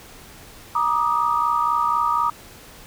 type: tone cluster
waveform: sine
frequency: 947 / 1184 / 1248 Hz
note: A#5 / D6 / D#6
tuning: +27 / +14 / +5 cents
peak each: -22 dBFS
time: 0.75-2.3 s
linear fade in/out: 5 ms
effects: pink hiss -44 dBFS RMS until 2.86 s